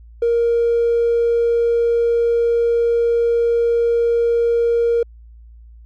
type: tone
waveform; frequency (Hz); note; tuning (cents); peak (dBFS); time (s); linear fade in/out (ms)
triangle; 468.4; A#4; +8; -10; 0.22-5.03; 5
effects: tanh soft clip ceiling -10 dBFS + added 57 Hz sine -39 dBFS peak until 5.85 s